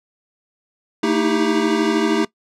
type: tone cluster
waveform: square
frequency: 224.1 / 310.1 / 322.9 / 396.3 Hz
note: A3 / D#4 / E4 / G4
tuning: +32 / -6 / -36 / +19 cents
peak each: -22 dBFS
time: 1.03-2.25 s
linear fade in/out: 5 ms
effects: noise-tail reverb RT60 0.1 s tail -20 dB re dry + low-pass 6000 Hz 12 dB/octave